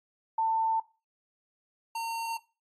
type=tone pair in turn; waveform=sine / square; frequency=894 / 913.8 Hz; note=A5 / A#5; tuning=+27 / -35 cents; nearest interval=unison; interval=38 cents; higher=second; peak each=-24 / -32 dBFS; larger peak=first; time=0.38-0.8 / 1.95-2.37 s; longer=neither; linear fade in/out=5 ms; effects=noise-tail reverb RT60 0.3 s tail -18 dB re dry + AAC 32 kbps